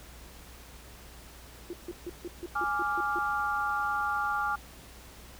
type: tone bursts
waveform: sine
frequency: 349.2 Hz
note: F4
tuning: in tune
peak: -34 dBFS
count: 9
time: 1.7-3.188 s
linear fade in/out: 2 ms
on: 32 ms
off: 150 ms
type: chord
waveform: sine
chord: D diminished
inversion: second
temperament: equal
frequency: 830.6 / 1174.7 / 1396.9 Hz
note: Ab5 / D6 / F6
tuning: 0 / 0 / 0 cents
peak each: -32 / -32 / -31 dBFS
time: 2.55-4.56 s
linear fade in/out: 10 ms
effects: added 60 Hz sine -51 dBFS peak until 5.39 s + pink hiss -51 dBFS RMS until 5.39 s